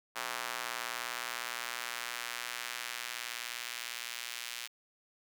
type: tone with high-pass filter sweep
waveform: square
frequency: 59.8 Hz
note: A#1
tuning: 45 cents sharp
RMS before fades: -40 dBFS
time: 0.15-4.68 s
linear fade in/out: 20 ms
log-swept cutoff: 1100 to 2600 Hz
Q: 0.98
effects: none